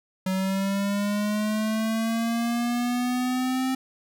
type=linear sweep; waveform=square; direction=up; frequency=187 to 262.1 Hz; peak=-24 dBFS; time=0.26-3.75 s; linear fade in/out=5 ms; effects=none

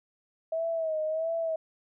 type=tone with vibrato; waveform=sine; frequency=642 Hz; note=E5; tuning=46 cents flat; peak=-27 dBFS; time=0.52-1.56 s; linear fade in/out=5 ms; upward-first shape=sine; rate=1.5 Hz; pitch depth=59 cents each way; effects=none

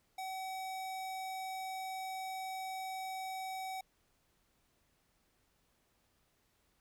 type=tone; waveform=square; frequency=758 Hz; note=F#5; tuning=42 cents sharp; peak=-40 dBFS; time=0.18-3.81 s; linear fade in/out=5 ms; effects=pink hiss -75 dBFS RMS until 6.8 s

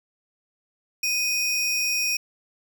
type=tone pair together; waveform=45% pulse; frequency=2489 / 5588 Hz; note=D#7 / F8; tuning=0 / 0 cents; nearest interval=octave + major second; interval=1400 cents; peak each=-25 dBFS; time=1.03-2.17 s; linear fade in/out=5 ms; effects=none

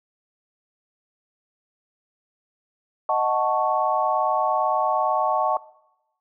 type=chord; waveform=sine; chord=D# half-diminished seventh; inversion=none; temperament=equal; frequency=622.3 / 740 / 880 / 1108.7 Hz; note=D#5 / F#5 / A5 / C#6; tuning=0 / 0 / 0 / 0 cents; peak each=-25 / -24 / -24 / -24 dBFS; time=3.09-5.57 s; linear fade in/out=2 ms; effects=noise-tail reverb RT60 0.9 s tail -20 dB re dry

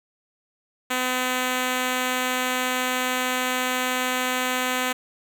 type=tone; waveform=5% pulse; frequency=253.7 Hz; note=B3; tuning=47 cents sharp; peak=-11 dBFS; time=0.9-4.93 s; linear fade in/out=10 ms; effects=none

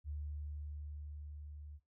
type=tone with level ramp; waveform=sine; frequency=74 Hz; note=D2; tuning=14 cents sharp; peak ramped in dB=-39 to -48 dBFS; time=0.04-1.8 s; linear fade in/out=50 ms; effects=noise-tail reverb RT60 0.2 s tail -20 dB re dry

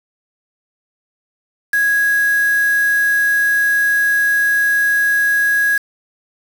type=tone with quantisation; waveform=sine; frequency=1659 Hz; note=G#6; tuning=2 cents flat; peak=-12 dBFS; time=1.73-5.78 s; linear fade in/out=5 ms; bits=4; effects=none

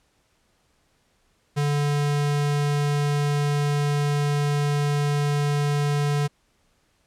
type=tone; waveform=square; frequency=145.3 Hz; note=D3; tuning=18 cents flat; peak=-21 dBFS; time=1.56-6.28 s; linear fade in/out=20 ms; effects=pink hiss -66 dBFS RMS until 7.06 s + low-pass 10000 Hz 12 dB/octave

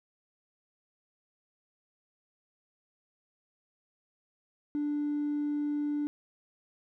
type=tone with hard clipping; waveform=sine; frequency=293.7 Hz; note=D4; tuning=in tune; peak=-29 dBFS; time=4.75-6.07 s; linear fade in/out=0 ms; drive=1 dB; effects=none

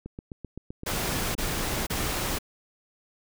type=click train; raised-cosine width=3 ms; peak=-24 dBFS; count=14; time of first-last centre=0.06-1.737 s; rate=7.75 Hz
type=noise bursts; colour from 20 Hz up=pink; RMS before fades=-29 dBFS; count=3; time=0.86-2.388 s; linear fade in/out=10 ms; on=490 ms; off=29 ms
effects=none

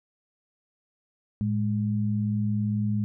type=tone pair together; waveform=sine; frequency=110 / 207.7 Hz; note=A2 / G#3; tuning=0 / 0 cents; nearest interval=major seventh; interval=1100 cents; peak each=-26 dBFS; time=1.41-3.04 s; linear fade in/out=0 ms; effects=none

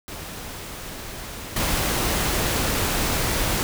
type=noise with level steps; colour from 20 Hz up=pink; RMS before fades=-35 / -23 dBFS; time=0.08-3.63 s; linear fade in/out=0 ms; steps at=1.56 s; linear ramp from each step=5 ms; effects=none

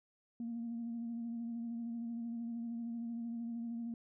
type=tone with vibrato; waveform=sine; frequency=233.1 Hz; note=A#3; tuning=in tune; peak=-37 dBFS; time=0.4-3.94 s; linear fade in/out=2 ms; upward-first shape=sine; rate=13 Hz; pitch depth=27 cents each way; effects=tanh soft clip ceiling -34 dBFS

